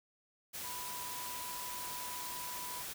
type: tone in noise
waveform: sine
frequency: 987 Hz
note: B5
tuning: 1 cent flat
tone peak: -45 dBFS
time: 0.63-2.83 s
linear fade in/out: 20 ms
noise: white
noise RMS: -43 dBFS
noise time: 0.53-2.94 s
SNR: -5 dB
effects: none